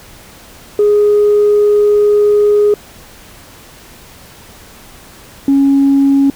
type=tone pair in turn; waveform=sine; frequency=415.1 / 276.2 Hz; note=G#4 / C#4; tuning=-1 / -6 cents; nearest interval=perfect fifth; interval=705 cents; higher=first; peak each=-5 dBFS; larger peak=neither; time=0.79-2.74 / 5.48-6.3 s; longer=first; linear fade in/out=2 ms; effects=tanh soft clip ceiling -3 dBFS + pink hiss -38 dBFS RMS until 6.35 s